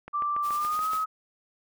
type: click train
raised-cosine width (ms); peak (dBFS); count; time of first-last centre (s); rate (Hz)
0.5; -25; 7; 0.08-0.933; 7.03
type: tone with pitch glide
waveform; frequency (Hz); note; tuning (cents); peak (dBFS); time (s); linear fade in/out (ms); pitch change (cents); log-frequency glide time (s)
sine; 1174.7 to 1273.6; D6 to D#6; 0 to +40; -25; 0.13-1.06; 20; +140; 0.53-0.88
type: noise with tremolo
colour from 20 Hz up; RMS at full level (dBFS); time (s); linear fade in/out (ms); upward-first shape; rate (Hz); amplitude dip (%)
white; -41; 0.42-1.05; 50; sine; 10; 50
effects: none